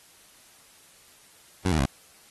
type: tone with pitch steps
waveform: 15% pulse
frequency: 92.5 / 78.69 / 66.94 Hz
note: F#2 / D#2 / C2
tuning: 0 / +20 / +40 cents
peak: -15 dBFS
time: 1.65-1.857 s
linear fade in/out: 5 ms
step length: 69 ms
effects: white hiss -55 dBFS RMS until 2.3 s + AAC 32 kbps